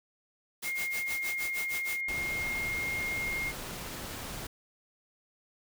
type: noise with tremolo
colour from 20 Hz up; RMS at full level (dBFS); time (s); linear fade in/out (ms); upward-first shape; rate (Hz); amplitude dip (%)
white; -37; 0.62-2.01; 10; sine; 6.4; 90
type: tone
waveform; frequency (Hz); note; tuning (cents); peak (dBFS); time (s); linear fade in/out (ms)
sine; 2134; C7; +34; -31; 0.63-3.53; 50
type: noise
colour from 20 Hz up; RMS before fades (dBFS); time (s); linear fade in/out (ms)
pink; -40; 2.08-4.47; 5
effects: none